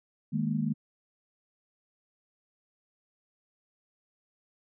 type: chord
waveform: sine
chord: D# suspended fourth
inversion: none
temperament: equal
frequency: 155.56 / 207.7 / 233.1 Hz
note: D#3 / G#3 / A#3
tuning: 0 / 0 / 0 cents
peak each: -31 dBFS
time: 0.32-0.74 s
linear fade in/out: 20 ms
effects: none